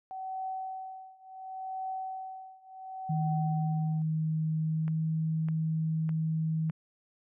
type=tone with tremolo; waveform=sine; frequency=758 Hz; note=F#5; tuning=42 cents sharp; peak=-32 dBFS; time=0.11-4.02 s; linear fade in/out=0 ms; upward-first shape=triangle; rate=0.7 Hz; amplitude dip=95%
type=tone with pitch glide; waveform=sine; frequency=157.7 to 159.35 Hz; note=D#3 to D#3; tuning=+24 to +42 cents; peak=-27 dBFS; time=3.09-6.71 s; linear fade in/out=10 ms; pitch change=+18 cents; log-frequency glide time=4.59-5.03 s
type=click train; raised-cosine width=0.5 ms; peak=-31 dBFS; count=4; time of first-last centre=4.88-6.698 s; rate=1.65 Hz
effects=none